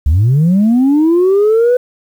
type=linear sweep; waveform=sine; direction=up; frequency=65.41 to 503 Hz; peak=-5 dBFS; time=0.06-1.77 s; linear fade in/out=5 ms; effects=tanh soft clip ceiling -5 dBFS + 7-bit